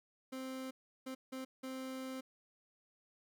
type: tone bursts at uneven times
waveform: 30% pulse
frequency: 261.6 Hz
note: C4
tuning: in tune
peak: -39 dBFS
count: 4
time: 0.32-0.71 / 1.06-1.15 / 1.32-1.45 / 1.63-2.21 s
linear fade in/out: 10 ms
effects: none